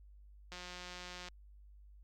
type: click train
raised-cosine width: 0.2 ms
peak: -30 dBFS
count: 138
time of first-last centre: 0.52-1.285 s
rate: 179 Hz
effects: added 50 Hz sine -55 dBFS peak until 2.03 s + Opus 48 kbps